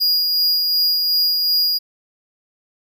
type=tone with tremolo; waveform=square; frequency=4865 Hz; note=D#8; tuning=40 cents flat; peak=-14 dBFS; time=0-1.79 s; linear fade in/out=20 ms; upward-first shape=sine; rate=2.7 Hz; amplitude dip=30%; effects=none